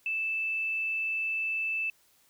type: tone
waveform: sine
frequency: 2637 Hz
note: E7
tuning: in tune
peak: -28 dBFS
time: 0.06-1.9 s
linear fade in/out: 2 ms
effects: white hiss -65 dBFS RMS until 2.29 s